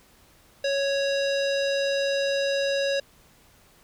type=tone with low-pass filter; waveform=square; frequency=554.4 Hz; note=C#5; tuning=in tune; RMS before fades=-25 dBFS; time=0.64-3 s; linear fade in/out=5 ms; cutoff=4800 Hz; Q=2.3; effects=pink hiss -57 dBFS RMS until 3.83 s